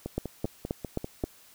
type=two click trains; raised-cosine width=2 ms; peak=-20 / -15 dBFS; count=7 / 5; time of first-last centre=0.06-1.241 / 0.18-1.238 s; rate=5.08 / 3.78 Hz; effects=white hiss -56 dBFS RMS until 1.54 s